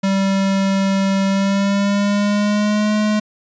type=tone with pitch glide; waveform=square; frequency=194.5 to 212.1 Hz; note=G3 to G#3; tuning=-13 to +37 cents; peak=-15 dBFS; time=0.03-3.2 s; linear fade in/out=10 ms; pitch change=+150 cents; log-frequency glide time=1.27-2.94 s; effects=resampled to 16000 Hz